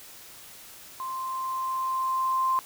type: tone with level ramp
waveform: sine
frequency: 1046 Hz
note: C6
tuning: 1 cent flat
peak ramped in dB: -31 to -21 dBFS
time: 1-2.59 s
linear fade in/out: 0 ms
effects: white hiss -47 dBFS RMS until 2.65 s